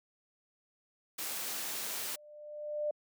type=noise; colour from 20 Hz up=white; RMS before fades=-38 dBFS; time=1.18-2.16 s; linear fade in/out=10 ms
type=tone with exponential growth; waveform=sine; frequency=597 Hz; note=D5; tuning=28 cents sharp; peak=-29 dBFS; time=1.76-2.91 s; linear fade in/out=5 ms; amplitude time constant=250 ms
effects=high-pass 200 Hz 12 dB/octave